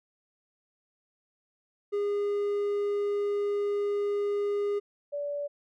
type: tone pair in turn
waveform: triangle / sine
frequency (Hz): 408.4 / 577.6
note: G#4 / D5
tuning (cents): -29 / -29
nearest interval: tritone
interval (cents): 600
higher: second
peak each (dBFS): -24 / -30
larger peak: first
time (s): 1.92-4.8 / 5.12-5.48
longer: first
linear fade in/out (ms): 20
effects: none